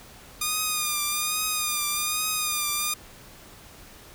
5% pulse tone with vibrato, 1219 Hz, D#6, 36 cents flat, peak -13 dBFS, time 0.41-2.94 s, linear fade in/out 5 ms, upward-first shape triangle, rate 1.2 Hz, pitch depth 57 cents each way, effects pink hiss -48 dBFS RMS until 4.14 s

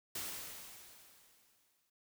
white noise with exponential decay, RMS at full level -40 dBFS, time 0.15-1.9 s, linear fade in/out 5 ms, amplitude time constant 380 ms, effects none

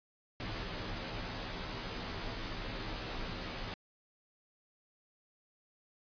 pink noise with comb filter, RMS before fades -40 dBFS, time 0.4-3.74 s, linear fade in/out 0 ms, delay 14 ms, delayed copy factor -1, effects resampled to 11025 Hz

